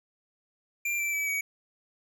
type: tone with pitch steps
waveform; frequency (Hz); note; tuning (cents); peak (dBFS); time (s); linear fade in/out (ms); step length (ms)
square; 2376 / 2337 / 2298 / 2260; D7 / D7 / D7 / C#7; +20 / -9 / -38 / +33; -28; 0.85-1.41; 5; 140
effects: none